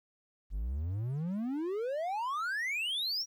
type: exponential sweep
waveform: triangle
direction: up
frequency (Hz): 45.19 to 5800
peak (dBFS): -30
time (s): 0.5-3.26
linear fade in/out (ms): 50
effects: 12-bit